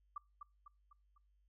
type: tone with echo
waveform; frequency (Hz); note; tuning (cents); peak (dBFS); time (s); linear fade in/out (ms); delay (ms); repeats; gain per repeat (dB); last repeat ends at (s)
sine; 1174.7; D6; 0; -40; 0.16-0.18; 5; 250; 4; -6; 1.18
effects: noise-tail reverb RT60 0.3 s tail -26 dB re dry + added 50 Hz sine -70 dBFS peak until 1.48 s

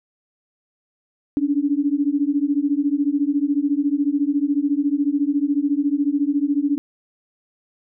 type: beating tone pair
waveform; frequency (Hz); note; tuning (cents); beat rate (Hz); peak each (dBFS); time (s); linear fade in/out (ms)
sine; 280 / 294; C#4 / D4; +18 / +2; 14; -20; 1.37-6.78; 0
effects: none

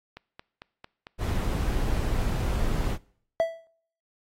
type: click train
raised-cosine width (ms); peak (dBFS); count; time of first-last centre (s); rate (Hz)
0.3; -25; 9; 0.17-1.968; 4.45
type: noise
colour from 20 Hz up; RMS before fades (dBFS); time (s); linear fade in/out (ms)
brown; -26; 1.18-2.98; 50
type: tone with exponential decay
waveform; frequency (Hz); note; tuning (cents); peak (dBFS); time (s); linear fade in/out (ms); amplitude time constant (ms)
triangle; 659.3; E5; 0; -15; 3.4-3.67; 0; 57
effects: noise-tail reverb RT60 0.6 s tail -23 dB re dry + AAC 48 kbps

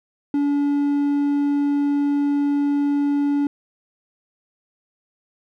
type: tone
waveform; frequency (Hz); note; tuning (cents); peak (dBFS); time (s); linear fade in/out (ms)
triangle; 286.3; D4; -44; -15; 0.34-3.47; 2
effects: none

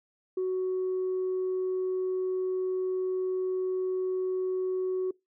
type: tone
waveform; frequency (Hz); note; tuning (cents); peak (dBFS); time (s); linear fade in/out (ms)
sine; 371.7; F#4; +8; -25; 0.37-5.11; 5
effects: noise-tail reverb RT60 0.2 s tail -24 dB re dry + tanh soft clip ceiling -24 dBFS

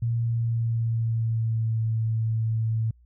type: tone with pitch glide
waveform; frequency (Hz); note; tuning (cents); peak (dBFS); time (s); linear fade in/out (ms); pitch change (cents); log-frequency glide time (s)
sine; 116.54 to 111.92; A#2 to A2; 0 to +30; -22; 0.02-2.91; 5; -70; 0.16-1.81
effects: added 60 Hz sine -53 dBFS peak until 3.05 s

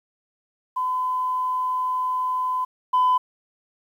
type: tone pair in turn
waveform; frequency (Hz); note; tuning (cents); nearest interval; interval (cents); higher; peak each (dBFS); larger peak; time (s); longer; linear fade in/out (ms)
sine; 1014 / 1007.6; B5 / B5; +45 / +34; unison; 11; first; -21 / -14; second; 0.76-2.65 / 2.93-3.18; first; 10
effects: tanh soft clip ceiling -13 dBFS + 9-bit

